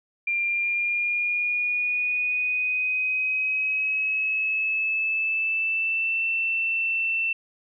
sine tone with pitch glide, 2387 to 2679 Hz, D7 to E7, +28 to +27 cents, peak -22 dBFS, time 0.27-7.33 s, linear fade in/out 5 ms, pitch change +199 cents, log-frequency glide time 0.41-6.26 s, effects none

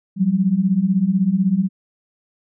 sine beating tone pair, 178.5 / 194.5 Hz, F3 / G3, +38 / -13 cents, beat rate 16 Hz, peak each -19 / -16 dBFS, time 0.16-1.69 s, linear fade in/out 50 ms, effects none

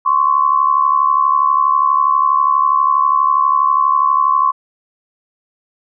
sine tone pair together, 1046.5 / 1118.8 Hz, C6 / C#6, 0 / +16 cents, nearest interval minor second, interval 116 cents, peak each -13 dBFS, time 0.05-4.52 s, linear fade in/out 20 ms, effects none

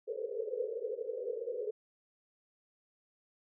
white band-pass noise, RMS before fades -38 dBFS, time 0.07-1.71 s, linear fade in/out 10 ms, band 420 to 510 Hz, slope 96 dB/octave, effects none

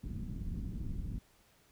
pink low-pass noise, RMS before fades -39 dBFS, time 0.03-1.19 s, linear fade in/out 10 ms, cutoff 240 Hz, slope 24 dB/octave, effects pink hiss -67 dBFS RMS until 1.71 s

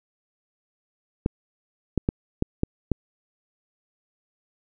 clicks, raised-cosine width 3 ms, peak -8 dBFS, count 6, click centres 1.261 / 1.977 / 2.089 / 2.424 / 2.634 / 2.917 s, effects none

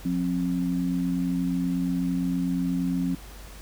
sine tone pair together, 177.53 / 266 Hz, F3 / C4, +29 / +29 cents, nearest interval perfect fifth, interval 700 cents, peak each -26 dBFS, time 0.05-3.15 s, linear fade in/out 5 ms, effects added 50 Hz sine -42 dBFS peak until 3.61 s + pink hiss -47 dBFS RMS until 3.61 s

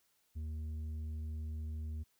triangle tone with tanh clipping, 77.78 Hz, D#2, in tune, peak -39 dBFS, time 0.35-2.04 s, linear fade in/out 20 ms, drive 10 dB, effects white hiss -75 dBFS RMS until 2.19 s

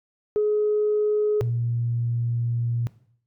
sine tone pair in turn, 421.6 / 118.31 Hz, G#4 / A#2, +26 / +26 cents, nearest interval octave + minor seventh, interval 2200 cents, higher first, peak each -17 / -22 dBFS, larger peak first, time 0.36-1.41 / 1.41-2.87 s, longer second, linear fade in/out 0 ms, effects noise-tail reverb RT60 0.6 s tail -17 dB re dry + tanh soft clip ceiling -14 dBFS

